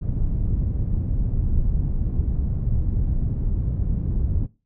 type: low-pass noise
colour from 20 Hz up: pink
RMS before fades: -22 dBFS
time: 0.01-4.47 s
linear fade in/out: 20 ms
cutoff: 130 Hz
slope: 12 dB/octave
effects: noise-tail reverb RT60 0.3 s tail -20 dB re dry